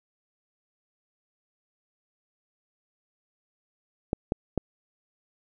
clicks, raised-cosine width 2 ms, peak -11 dBFS, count 3, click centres 4.131 / 4.321 / 4.577 s, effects none

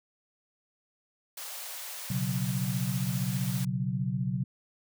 white high-pass noise, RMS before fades -40 dBFS, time 1.37-3.65 s, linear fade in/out 5 ms, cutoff 500 Hz, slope 48 dB/octave
sine chord, B suspended second, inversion none, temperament equal, 123.47 / 138.59 / 185 Hz, B2 / C#3 / F#3, 0 / 0 / 0 cents, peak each -32 dBFS, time 2.1-4.44 s, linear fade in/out 5 ms
effects none

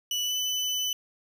30% pulse tone with pitch glide, 2960 to 3003 Hz, F#7 to F#7, 0 to +25 cents, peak -24 dBFS, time 0.11-0.93 s, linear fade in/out 2 ms, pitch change +25 cents, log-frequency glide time 0.24-0.34 s, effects none

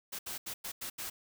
white noise bursts at uneven times, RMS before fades -40 dBFS, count 6, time 0.12-0.19 / 0.26-0.38 / 0.46-0.54 / 0.64-0.72 / 0.81-0.9 / 0.98-1.1 s, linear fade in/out 10 ms, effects none

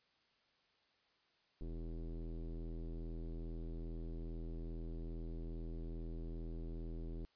square tone with low-pass filter, 41.2 Hz, E1, in tune, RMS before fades -44 dBFS, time 1.61-7.25 s, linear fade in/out 0 ms, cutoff 360 Hz, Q 2.3, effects white hiss -75 dBFS RMS until 7.35 s + resampled to 11025 Hz

